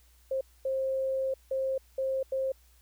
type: tone bursts at uneven times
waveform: sine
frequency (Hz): 531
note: C5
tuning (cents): +25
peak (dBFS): -27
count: 5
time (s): 0.31-0.41 / 0.65-1.34 / 1.51-1.78 / 1.98-2.23 / 2.32-2.52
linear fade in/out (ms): 5
effects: added 60 Hz sine -59 dBFS peak until 2.81 s + white hiss -65 dBFS RMS until 2.81 s